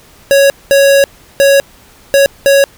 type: tone bursts at uneven times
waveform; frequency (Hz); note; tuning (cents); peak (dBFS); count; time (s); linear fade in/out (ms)
square; 554.4; C#5; 0; -5; 5; 0.31-0.5 / 0.71-1.04 / 1.4-1.6 / 2.14-2.26 / 2.46-2.64; 0
effects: pink hiss -42 dBFS RMS until 2.77 s